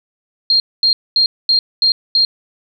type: tone bursts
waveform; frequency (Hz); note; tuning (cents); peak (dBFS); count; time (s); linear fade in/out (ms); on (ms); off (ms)
sine; 4211; C8; +10; -9; 6; 0.5-2.25; 2; 100; 230
effects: none